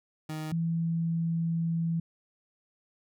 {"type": "tone pair in turn", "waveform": ["30% pulse", "sine"], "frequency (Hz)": [155.56, 165.92], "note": ["D#3", "E3"], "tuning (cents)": [0, 12], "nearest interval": "minor second", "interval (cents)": 112, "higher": "second", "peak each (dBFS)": [-31, -26], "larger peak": "second", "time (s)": [[0.29, 0.52], [0.52, 2]], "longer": "second", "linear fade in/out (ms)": 5, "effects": []}